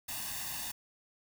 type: noise with comb filter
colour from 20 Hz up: white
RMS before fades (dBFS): -39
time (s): 0.08-0.72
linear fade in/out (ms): 10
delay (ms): 1.1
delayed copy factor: +0.85
effects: none